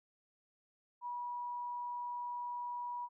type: tone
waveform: sine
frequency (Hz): 970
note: B5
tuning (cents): -31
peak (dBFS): -38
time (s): 1.01-3.09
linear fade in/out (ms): 50
effects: none